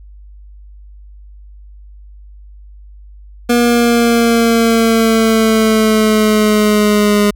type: exponential sweep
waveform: 25% pulse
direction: down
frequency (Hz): 240 to 205.9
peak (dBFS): -5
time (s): 3.49-7.31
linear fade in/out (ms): 10
effects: added 50 Hz sine -34 dBFS peak until 7.35 s